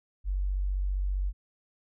sine tone, 47.57 Hz, F#1, 49 cents sharp, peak -26 dBFS, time 0.24-1.33 s, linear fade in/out 50 ms, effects none

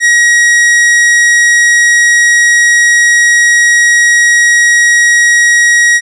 45% pulse tone, 1900 Hz, A#6, 33 cents sharp, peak -4 dBFS, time 0-6.01 s, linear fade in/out 50 ms, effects resampled to 22050 Hz

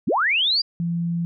sine linear sweep, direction up, 120.8 to 4878 Hz, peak -17 dBFS, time 0.07-0.62 s, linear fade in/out 10 ms
sine tone, 170.1 Hz, F3, 45 cents flat, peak -21 dBFS, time 0.8-1.25 s, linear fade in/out 0 ms
effects none

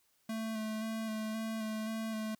square tone with vibrato, 219.9 Hz, A3, 1 cent flat, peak -36 dBFS, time 0.29-2.35 s, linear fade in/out 5 ms, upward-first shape square, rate 1.9 Hz, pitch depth 18 cents each way, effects white hiss -73 dBFS RMS until 2.39 s

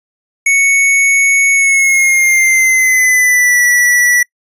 square tone with pitch glide, 2217 to 1952.4 Hz, C#7 to B6, 0 to -20 cents, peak -8 dBFS, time 0.46-4.23 s, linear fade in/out 5 ms, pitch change -220 cents, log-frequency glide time 1.53-3.62 s, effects noise-tail reverb RT60 0.1 s tail -26 dB re dry + resampled to 32000 Hz

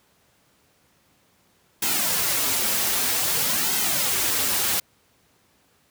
white noise with flanger, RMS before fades -23 dBFS, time 1.82-4.8 s, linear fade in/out 5 ms, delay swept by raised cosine 1.7 to 6.8 ms, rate 0.52 Hz, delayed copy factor -0.7, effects pink hiss -62 dBFS RMS until 5.9 s + high-pass 80 Hz 12 dB/octave

